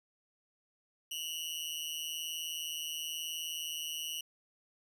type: tone with amplitude modulation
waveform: sawtooth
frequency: 2900 Hz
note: F#7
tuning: 35 cents flat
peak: -30 dBFS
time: 1.11-4.21 s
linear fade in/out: 5 ms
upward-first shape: sine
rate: 159 Hz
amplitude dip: 90%
effects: none